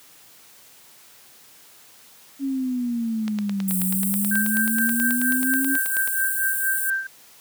sine exponential two-way sweep, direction down then up, 277.2 to 185 to 277.2 Hz, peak -22 dBFS, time 2.39-5.78 s, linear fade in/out 50 ms, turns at 3.8 s
click train, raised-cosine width 0.2 ms, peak -15 dBFS, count 27, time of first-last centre 3.28-6.076 s, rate 9.3 Hz
white high-pass noise, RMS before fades -26 dBFS, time 3.68-6.9 s, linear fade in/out 2 ms, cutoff 7900 Hz, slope 96 dB/octave
sine tone with tremolo, 1568 Hz, G6, in tune, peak -19 dBFS, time 4.31-7.07 s, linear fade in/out 5 ms, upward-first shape triangle, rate 4.3 Hz, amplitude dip 80%
effects white hiss -50 dBFS RMS until 7.4 s + high-pass 100 Hz 12 dB/octave

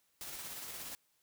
white noise with tremolo, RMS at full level -44 dBFS, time 0.21-0.95 s, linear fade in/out 0 ms, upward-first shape square, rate 17 Hz, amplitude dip 25%, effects white hiss -75 dBFS RMS until 1.22 s

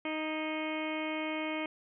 harmonic tone with a mistuned harmonic, 311.1 Hz, D#4, in tune, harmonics 1 / 2 / 3 / 4 / 5 / 6 / 7 / 8 / 9 / 10, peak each -36 / -39 / -43 / -45 / -51 / -51 / -40 / -44 / -52 / -47 dBFS, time 0.05-1.66 s, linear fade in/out 2 ms, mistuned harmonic 5, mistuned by +35 cents, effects none

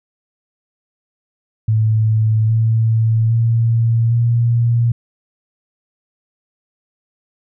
sine tone with pitch steps, 109.7 / 112.33 / 115.02 / 117.78 Hz, A2 / A2 / A#2 / A#2, -5 / +36 / -23 / +18 cents, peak -11 dBFS, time 1.68-4.92 s, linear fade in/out 5 ms, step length 810 ms, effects none

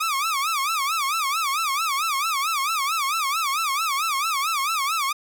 sawtooth tone with vibrato, 1200 Hz, D6, 37 cents sharp, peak -18 dBFS, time 0-5.13 s, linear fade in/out 10 ms, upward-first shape sine, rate 4.5 Hz, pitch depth 190 cents each way, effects none

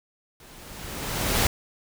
pink noise with level ramp, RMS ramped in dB -50 to -20 dBFS, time 0.4-1.47 s, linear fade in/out 2 ms, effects none

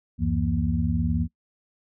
sine tone cluster, 72.7 / 92.1 / 165.8 / 235.2 Hz, D2 / F#2 / E3 / A#3, -17 / -7 / +10 / +16 cents, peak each -27 dBFS, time 0.18-1.28 s, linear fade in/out 50 ms, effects noise-tail reverb RT60 0.1 s tail -22 dB re dry

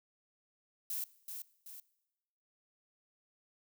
violet noise with echo, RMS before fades -38 dBFS, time 0.9-1.04 s, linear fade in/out 2 ms, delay 380 ms, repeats 2, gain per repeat -6 dB, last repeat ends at 1.8 s, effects noise-tail reverb RT60 1.0 s tail -21 dB re dry

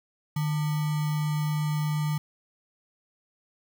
sine tone with sample-and-hold, 151.4 Hz, D#3, 47 cents flat, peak -24 dBFS, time 0.36-2.18 s, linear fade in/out 5 ms, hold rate 1050 Hz, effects none

